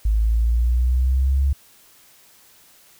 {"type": "linear sweep", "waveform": "sine", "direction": "up", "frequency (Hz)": [52.6, 69.6], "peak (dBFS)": -15, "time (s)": [0.05, 1.53], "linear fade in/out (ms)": 5, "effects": ["white hiss -52 dBFS RMS until 2.99 s"]}